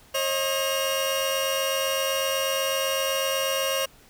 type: tone cluster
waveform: sawtooth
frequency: 539 / 627 / 2836 Hz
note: C#5 / D#5 / F7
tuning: -49 / +13 / +26 cents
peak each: -22 / -28 / -25 dBFS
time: 0.14-3.86 s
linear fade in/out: 10 ms
effects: pink hiss -54 dBFS RMS until 4.09 s